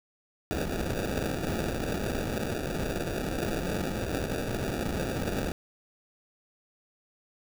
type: noise with sample-and-hold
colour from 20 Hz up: white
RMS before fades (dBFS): -31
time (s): 0.51-5.52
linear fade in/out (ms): 0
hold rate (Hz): 1050
effects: none